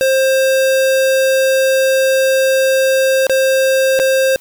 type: tone with dropouts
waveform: square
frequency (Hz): 530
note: C5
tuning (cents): +22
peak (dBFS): -11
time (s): 0.01-4.36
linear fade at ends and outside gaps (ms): 0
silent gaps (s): 3.268-3.296 / 3.991-3.998
effects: white hiss -45 dBFS RMS until 4.4 s